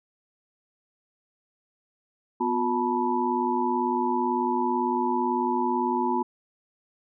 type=tone cluster; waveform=sine; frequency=248.2 / 359.2 / 877 / 975 Hz; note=B3 / F4 / A5 / B5; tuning=+9 / +49 / -6 / -23 cents; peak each=-28 dBFS; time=2.4-6.23 s; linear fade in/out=10 ms; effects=none